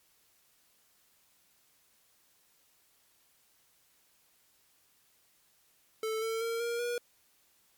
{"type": "tone with pitch steps", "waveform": "square", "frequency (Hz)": [440, 449.8, 459.7, 469.9, 480.4], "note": ["A4", "A4", "A#4", "A#4", "B4"], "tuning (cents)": [0, 38, -24, 14, -48], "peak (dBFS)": -32, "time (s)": [6.03, 6.98], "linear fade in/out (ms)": 2, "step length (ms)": 190, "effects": ["white hiss -68 dBFS RMS until 7.77 s", "MP3 96 kbps"]}